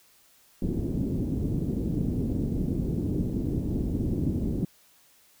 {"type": "low-pass noise", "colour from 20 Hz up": "white", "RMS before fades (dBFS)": -28, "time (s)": [0.62, 4.65], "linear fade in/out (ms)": 2, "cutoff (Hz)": 300, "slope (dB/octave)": 24, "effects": ["white hiss -60 dBFS RMS until 5.4 s"]}